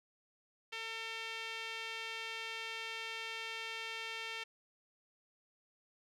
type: tone with band-pass filter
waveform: sawtooth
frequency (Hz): 450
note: A4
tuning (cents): +39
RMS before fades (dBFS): -43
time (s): 0.72-4.44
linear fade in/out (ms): 10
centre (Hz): 2800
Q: 2.2
effects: none

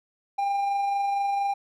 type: tone with amplitude modulation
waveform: triangle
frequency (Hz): 799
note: G5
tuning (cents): +33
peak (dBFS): -20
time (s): 0.38-1.54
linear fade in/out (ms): 10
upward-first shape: sine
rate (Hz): 24.3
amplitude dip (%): 25
effects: none

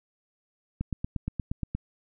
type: click train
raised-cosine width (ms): 5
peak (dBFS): -17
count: 9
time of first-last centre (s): 0.81-1.75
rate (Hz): 8.51
effects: none

